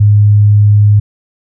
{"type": "tone", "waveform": "sine", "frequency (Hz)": 103.83, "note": "G#2", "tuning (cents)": 0, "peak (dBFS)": -3, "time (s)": [0, 1], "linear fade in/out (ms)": 10, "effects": []}